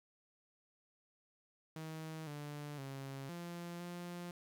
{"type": "tone with pitch steps", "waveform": "sawtooth", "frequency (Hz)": [158.7, 146.9, 136.4, 172.6, 175.1], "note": ["D#3", "D3", "C#3", "F3", "F3"], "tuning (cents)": [35, 1, -28, -20, 5], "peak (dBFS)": -40, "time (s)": [1.76, 4.31], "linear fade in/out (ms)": 2, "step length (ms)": 510, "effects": ["12-bit"]}